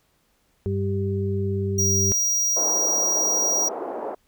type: harmonic tone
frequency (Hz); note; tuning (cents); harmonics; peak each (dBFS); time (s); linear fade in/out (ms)
98; G2; 0; 1 / 2 / 4; -24 / -29 / -27; 0.66-2.12; 0
type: tone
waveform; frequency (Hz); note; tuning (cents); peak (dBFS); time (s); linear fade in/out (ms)
square; 5740; F8; +47; -20; 1.78-3.69; 10
type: band-pass noise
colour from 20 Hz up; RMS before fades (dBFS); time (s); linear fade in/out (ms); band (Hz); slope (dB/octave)
white; -31; 2.56-4.15; 10; 310 to 820; 24
effects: pink hiss -66 dBFS RMS until 4.27 s